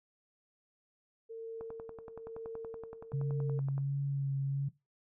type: tone with tremolo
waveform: sine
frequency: 452.9 Hz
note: A#4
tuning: 50 cents flat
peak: -38 dBFS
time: 1.29-3.6 s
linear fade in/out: 20 ms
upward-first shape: sine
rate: 1 Hz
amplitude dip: 60%
type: click train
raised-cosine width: 1 ms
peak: -33 dBFS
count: 24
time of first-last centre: 1.61-3.78 s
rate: 10.6 Hz
type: tone with vibrato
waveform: sine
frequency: 138.59 Hz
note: C#3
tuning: in tune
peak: -30 dBFS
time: 3.13-4.69 s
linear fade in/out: 10 ms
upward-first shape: sine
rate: 1.4 Hz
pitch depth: 19 cents each way
effects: noise-tail reverb RT60 0.2 s tail -17 dB re dry